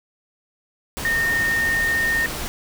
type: tone in noise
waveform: sine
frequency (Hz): 1834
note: A#6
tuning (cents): -29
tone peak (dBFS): -18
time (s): 1.05-2.26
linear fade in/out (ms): 0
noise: pink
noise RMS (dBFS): -29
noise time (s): 0.97-2.48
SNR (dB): +8
effects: none